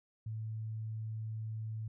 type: tone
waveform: sine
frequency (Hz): 110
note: A2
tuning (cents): 0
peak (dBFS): -37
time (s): 0.26-1.88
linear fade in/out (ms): 5
effects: none